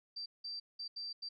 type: tone bursts at uneven times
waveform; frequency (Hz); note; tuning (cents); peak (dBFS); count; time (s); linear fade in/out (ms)
sine; 4683; D8; -6; -40; 5; 0.16-0.26 / 0.44-0.6 / 0.79-0.88 / 0.96-1.13 / 1.22-1.29; 10
effects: none